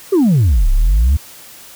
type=exponential two-way sweep; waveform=sine; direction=down then up; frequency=415.3 to 31.72 to 76.4 Hz; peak=-6 dBFS; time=0.12-1.17 s; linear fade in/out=10 ms; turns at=0.7 s; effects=tanh soft clip ceiling -7 dBFS + white hiss -38 dBFS RMS until 1.75 s